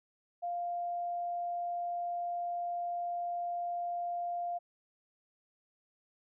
sine tone, 698.5 Hz, F5, in tune, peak -33 dBFS, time 0.42-4.59 s, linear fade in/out 20 ms, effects none

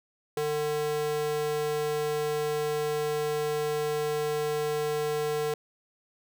square tone with high-pass filter, 150 Hz, D3, 37 cents sharp, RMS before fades -29 dBFS, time 0.37-5.54 s, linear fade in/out 2 ms, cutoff 350 Hz, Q 5.7, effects none

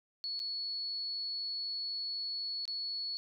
sine tone with dropouts, 4396 Hz, C#8, 15 cents flat, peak -35 dBFS, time 0.24-3.17 s, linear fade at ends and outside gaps 0 ms, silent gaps 0.393-0.4 / 2.654-2.678 s, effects none

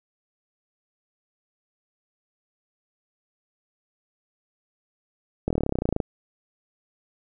slowing click train, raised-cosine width 2 ms, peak -10 dBFS, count 18, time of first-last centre 5.48-6.002 s, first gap 24 ms, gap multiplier 1.03, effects none

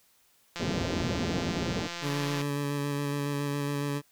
click train, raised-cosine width 0.2 ms, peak -19 dBFS, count 320, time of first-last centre 0.56-2.415 s, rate 172 Hz
pink band-pass noise, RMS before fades -31 dBFS, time 0.59-1.88 s, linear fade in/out 20 ms, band 100 to 460 Hz, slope 12 dB/octave
20% pulse tone with vibrato, 143.2 Hz, D3, 43 cents flat, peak -24 dBFS, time 2.01-4.02 s, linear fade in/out 50 ms, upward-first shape square, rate 7.2 Hz, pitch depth 12 cents each way
effects white hiss -65 dBFS RMS until 4.11 s

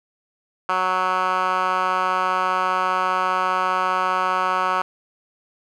10% pulse tone with band-pass filter, 185 Hz, F#3, in tune, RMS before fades -21 dBFS, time 0.69-4.82 s, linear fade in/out 2 ms, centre 1300 Hz, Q 2.6, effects none

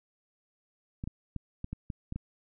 clicks, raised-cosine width 5 ms, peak -23 dBFS, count 8, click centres 1.039 / 1.075 / 1.363 / 1.644 / 1.73 / 1.902 / 2.124 / 2.16 s, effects none

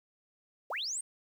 sine linear sweep, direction up, 392 to 8870 Hz, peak -33 dBFS, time 0.7-1.01 s, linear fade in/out 5 ms, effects 10-bit

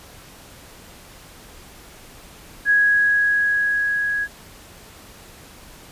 sine tone with level ramp, 1661.2 Hz, G#6, in tune, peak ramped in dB -12 to -20 dBFS, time 2.65-4.28 s, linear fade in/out 50 ms, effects pink hiss -44 dBFS RMS until 5.91 s + resampled to 32000 Hz

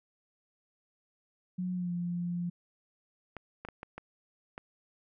sine tone with pitch glide, 181.7 to 174.5 Hz, F#3 to F3, -31 to -1 cents, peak -31 dBFS, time 1.58-2.5 s, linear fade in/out 10 ms, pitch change -70 cents, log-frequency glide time 1.74-1.92 s
clicks, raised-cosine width 0.5 ms, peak -26 dBFS, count 6, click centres 3.367 / 3.65 / 3.687 / 3.831 / 3.98 / 4.579 s
effects none

